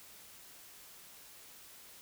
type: silence
effects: white hiss -55 dBFS RMS until 2.01 s